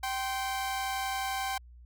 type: tone pair together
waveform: sawtooth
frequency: 777 / 1046.5 Hz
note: G5 / C6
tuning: -16 / 0 cents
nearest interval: perfect fourth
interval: 516 cents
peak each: -28 / -34 dBFS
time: 0.03-1.58 s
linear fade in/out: 5 ms
effects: added 60 Hz sine -49 dBFS peak until 1.85 s